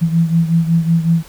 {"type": "beating tone pair", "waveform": "sine", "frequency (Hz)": [164.81, 170.21], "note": ["E3", "F3"], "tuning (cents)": [0, -44], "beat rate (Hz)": 5.4, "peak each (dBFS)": [-12, -17], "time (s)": [0.01, 1.23], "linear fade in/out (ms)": 20, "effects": ["pink hiss -41 dBFS RMS until 1.28 s"]}